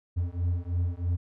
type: beating tone pair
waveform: triangle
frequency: 86 / 89.1 Hz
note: F2 / F2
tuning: -26 / +35 cents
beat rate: 3.1 Hz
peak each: -27 dBFS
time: 0.16-1.17 s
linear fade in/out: 20 ms
effects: none